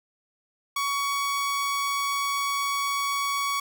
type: tone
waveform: sawtooth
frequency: 1123 Hz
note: C#6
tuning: 22 cents sharp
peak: -21 dBFS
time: 0.76-3.6 s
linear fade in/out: 5 ms
effects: none